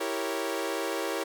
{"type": "chord", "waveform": "sawtooth", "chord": "E diminished seventh", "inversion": "none", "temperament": "equal", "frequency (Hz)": [329.6, 392, 466.2, 554.4], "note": ["E4", "G4", "Bb4", "Db5"], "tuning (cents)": [0, 0, 0, 0], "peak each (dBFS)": -31, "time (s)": [0, 1.24], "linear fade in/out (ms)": 10, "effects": []}